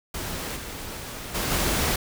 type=noise with level steps; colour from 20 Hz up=pink; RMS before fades=-32 / -36 / -27 / -24 dBFS; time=0.14-1.96 s; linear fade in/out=5 ms; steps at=0.56 / 1.34 / 1.5 s; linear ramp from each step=10 ms; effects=none